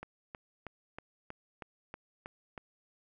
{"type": "click train", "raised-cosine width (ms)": 0.5, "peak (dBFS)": -27, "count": 9, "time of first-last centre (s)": [0.03, 2.578], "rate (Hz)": 3.14, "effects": []}